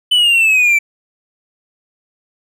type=exponential sweep; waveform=triangle; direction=down; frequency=3014 to 2313 Hz; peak=-7 dBFS; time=0.11-0.79 s; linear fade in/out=10 ms; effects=none